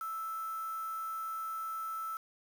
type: tone with quantisation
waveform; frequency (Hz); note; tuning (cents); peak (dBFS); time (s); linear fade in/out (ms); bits
sine; 1318.5; E6; 0; -36; 0.01-2.17; 2; 8
effects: none